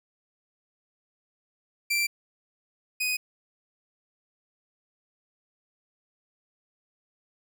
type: tone pair in turn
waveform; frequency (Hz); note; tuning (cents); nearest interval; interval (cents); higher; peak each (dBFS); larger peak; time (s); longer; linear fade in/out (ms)
sawtooth; 2351 / 2497; D7 / D#7; +1 / +6; minor second; 105; second; -20 / -22; first; 1.9-2.07 / 3-3.17; neither; 10
effects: none